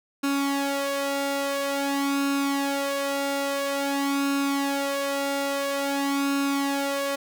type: tone with flanger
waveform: sawtooth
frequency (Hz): 278.8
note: C#4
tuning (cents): +10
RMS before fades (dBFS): -26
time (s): 0.23-7.16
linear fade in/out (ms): 10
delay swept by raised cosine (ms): 0.75 to 2.15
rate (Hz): 0.49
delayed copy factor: +0.7
effects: none